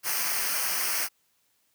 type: noise with comb filter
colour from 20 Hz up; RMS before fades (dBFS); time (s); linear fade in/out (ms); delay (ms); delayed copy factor
white; -28; 0.03-1.09; 50; 0.27; -0.75
effects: white hiss -70 dBFS RMS until 1.74 s + high-pass 60 Hz 12 dB/octave